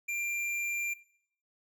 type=tone with tanh clipping; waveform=sine; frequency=2378 Hz; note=D7; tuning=21 cents sharp; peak=-33 dBFS; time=0.08-0.94 s; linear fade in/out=10 ms; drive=13 dB; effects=noise-tail reverb RT60 0.6 s tail -17 dB re dry